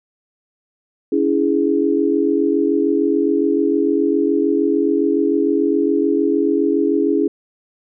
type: chord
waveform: sine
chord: C# minor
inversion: none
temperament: equal with one note detuned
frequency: 282.7 / 329.6 / 415.3 Hz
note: C#4 / E4 / G#4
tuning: +34 / 0 / 0 cents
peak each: -18 dBFS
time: 1.12-7.28 s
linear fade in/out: 5 ms
effects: none